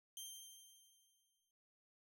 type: tone with exponential decay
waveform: 15% pulse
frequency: 3153 Hz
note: G7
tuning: 9 cents sharp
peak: -39 dBFS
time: 0.17-1.51 s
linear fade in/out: 1 ms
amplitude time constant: 290 ms
effects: noise-tail reverb RT60 0.4 s tail -26 dB re dry